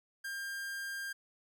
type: tone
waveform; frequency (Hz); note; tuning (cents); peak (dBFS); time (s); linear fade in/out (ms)
45% pulse; 1600; G6; +35; -38; 0.24-1.13; 10
effects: none